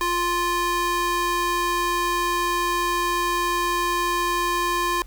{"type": "tone with high-pass filter", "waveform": "square", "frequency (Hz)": 349.2, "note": "F4", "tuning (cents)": 0, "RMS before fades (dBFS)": -23, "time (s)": [0.01, 5.02], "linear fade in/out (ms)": 0, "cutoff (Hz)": 730, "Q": 2.7, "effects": ["added 43 Hz sine -38 dBFS peak until 5.06 s", "pink hiss -53 dBFS RMS until 5.06 s"]}